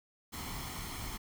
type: noise with comb filter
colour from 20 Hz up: pink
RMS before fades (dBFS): -41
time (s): 0.32-1.18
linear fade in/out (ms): 20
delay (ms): 0.94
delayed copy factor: +0.55
effects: none